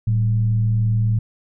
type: tone with frequency modulation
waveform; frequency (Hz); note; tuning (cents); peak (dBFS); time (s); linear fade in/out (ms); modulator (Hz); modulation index
sine; 110.9; A2; +14; -15; 0.07-1.19; 5; 82.9; 0.35
effects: none